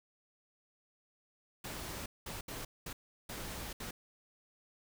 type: noise bursts at uneven times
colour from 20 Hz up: pink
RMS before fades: -43 dBFS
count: 6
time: 1.64-2.06 / 2.26-2.41 / 2.48-2.65 / 2.86-2.93 / 3.29-3.73 / 3.8-3.91 s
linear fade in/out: 5 ms
effects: none